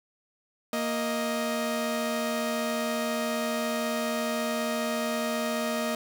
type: tone pair together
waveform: sawtooth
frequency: 233.2 / 625 Hz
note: A#3 / D#5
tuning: +1 / +8 cents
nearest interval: octave + perfect fourth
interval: 1707 cents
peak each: -26 dBFS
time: 0.73-5.95 s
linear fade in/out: 2 ms
effects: none